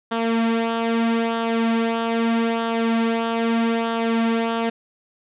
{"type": "tone with flanger", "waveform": "sawtooth", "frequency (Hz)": 229, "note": "A#3", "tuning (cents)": -31, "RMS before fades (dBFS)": -21, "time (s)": [0.11, 4.7], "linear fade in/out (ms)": 10, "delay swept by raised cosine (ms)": [0.42, 3.92], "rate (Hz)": 0.79, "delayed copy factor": -0.6, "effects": ["resampled to 8000 Hz", "9-bit"]}